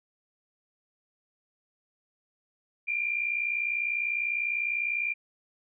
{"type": "tone pair together", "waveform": "sine", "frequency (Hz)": [2342, 2402], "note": ["D7", "D7"], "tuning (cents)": [-5, 38], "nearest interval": "unison", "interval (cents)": 43, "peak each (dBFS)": [-32, -28], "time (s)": [2.87, 5.14], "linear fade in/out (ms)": 20, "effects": []}